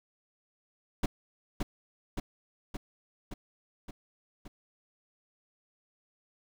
brown noise with echo, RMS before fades -27 dBFS, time 1.03-1.06 s, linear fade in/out 5 ms, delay 570 ms, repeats 6, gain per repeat -3 dB, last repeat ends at 4.48 s, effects none

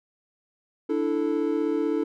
triangle chord, D suspended second, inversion none, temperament equal, 293.7 / 329.6 / 440 Hz, D4 / E4 / A4, 0 / 0 / 0 cents, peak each -25 dBFS, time 0.89-2.04 s, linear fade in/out 10 ms, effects none

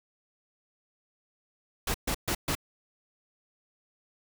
pink noise bursts, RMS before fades -29 dBFS, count 4, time 1.87-2.552 s, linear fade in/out 5 ms, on 73 ms, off 130 ms, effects none

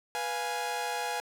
sawtooth chord, F diminished, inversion second, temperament equal with one note detuned, 489.6 / 698.5 / 830.6 Hz, Cb5 / F5 / Ab5, -15 / 0 / 0 cents, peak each -34 / -34 / -29 dBFS, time 0.15-1.2 s, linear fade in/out 0 ms, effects low-pass 12000 Hz 12 dB/octave + 9-bit

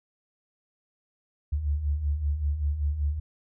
sine beating tone pair, 69.3 / 74.5 Hz, C#2 / D2, 0 / +25 cents, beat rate 5.2 Hz, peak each -32 / -25 dBFS, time 1.52-3.2 s, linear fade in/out 10 ms, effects none

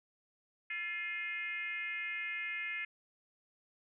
sine tone with frequency modulation, 2117 Hz, C7, 20 cents sharp, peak -36 dBFS, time 0.7-2.85 s, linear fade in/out 5 ms, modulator 379 Hz, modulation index 1.1, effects none

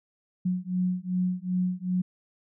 sine beating tone pair, 180.8 / 183.4 Hz, F#3 / F#3, -40 / -15 cents, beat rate 2.6 Hz, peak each -28 dBFS, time 0.45-2.02 s, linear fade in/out 10 ms, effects none

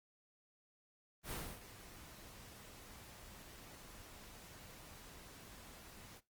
pink noise with ADSR envelope, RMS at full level -42 dBFS, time 1.23-6.21 s, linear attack 83 ms, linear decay 280 ms, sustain -14 dB, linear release 42 ms, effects noise-tail reverb RT60 0.2 s tail -17 dB re dry + Opus 32 kbps

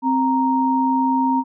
sine tone pair together, 261.9 / 932.3 Hz, C4 / A#5, +2 / 0 cents, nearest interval octave + minor seventh, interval 2198 cents, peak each -18 / -18 dBFS, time 0.02-1.44 s, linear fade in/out 50 ms, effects none

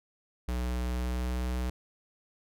square tone with pitch glide, 61.4 to 62.15 Hz, B1 to B1, -9 to +12 cents, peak -30 dBFS, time 0.48-1.7 s, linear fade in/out 5 ms, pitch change +21 cents, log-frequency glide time 0.81-1.45 s, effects none

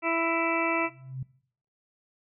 harmonic tone, 331.4 Hz, E4, 9 cents sharp, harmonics 1 / 2 / 3 / 4 / 6 / 7 / 8, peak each -30 / -30 / -32 / -32 / -34 / -31 / -34 dBFS, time 0.02-0.9 s, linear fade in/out 50 ms
sine tone with exponential growth, 130.81 Hz, C3, in tune, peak -29 dBFS, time 0.72-1.23 s, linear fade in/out 5 ms, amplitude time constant 110 ms
effects noise-tail reverb RT60 0.6 s tail -21 dB re dry

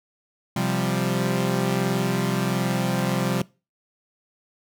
sawtooth chord, C suspended fourth, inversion none, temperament equal, 130.81 / 174.61 / 196 Hz, C3 / F3 / G3, 0 / 0 / 0 cents, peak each -22 dBFS, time 0.56-3.42 s, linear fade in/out 5 ms, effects noise-tail reverb RT60 0.3 s tail -22 dB re dry

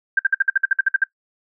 sine tone bursts, 1582 Hz, G6, 15 cents sharp, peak -12 dBFS, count 12, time 0.17-1.039 s, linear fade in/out 5 ms, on 22 ms, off 55 ms, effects noise-tail reverb RT60 0.1 s tail -19 dB re dry

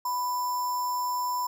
sine tone with sample-and-hold, 990 Hz, B5, 4 cents sharp, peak -26 dBFS, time 0.05-1.47 s, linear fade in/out 5 ms, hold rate 6300 Hz, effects none

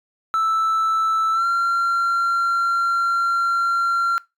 triangle tone with pitch glide, 1318.5 to 1374.5 Hz, E6 to F6, 0 to -28 cents, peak -14 dBFS, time 0.34-4.18 s, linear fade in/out 0 ms, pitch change +72 cents, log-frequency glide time 1.32-1.46 s, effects noise-tail reverb RT60 0.2 s tail -21 dB re dry + tanh soft clip ceiling -11 dBFS

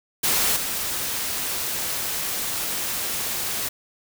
white noise with level steps, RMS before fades -21 / -27 dBFS, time 0.23-3.69 s, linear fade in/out 10 ms, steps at 0.56 s, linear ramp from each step 5 ms, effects none

